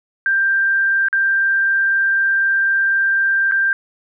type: tone with dropouts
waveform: sine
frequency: 1581 Hz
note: G6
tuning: 14 cents sharp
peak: -13 dBFS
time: 0.26-3.73 s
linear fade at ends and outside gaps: 1 ms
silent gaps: 1.085-1.128 / 3.513-3.52 s
effects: none